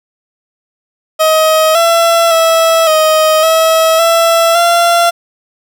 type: tone with pitch steps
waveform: 30% pulse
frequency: 631 / 672 / 655 / 626 / 646 / 667 / 686 Hz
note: D#5 / E5 / E5 / D#5 / E5 / E5 / F5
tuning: +24 / +33 / -11 / +10 / -35 / +20 / -31 cents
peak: -4 dBFS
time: 1.19-5.11 s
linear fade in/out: 20 ms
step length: 560 ms
effects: none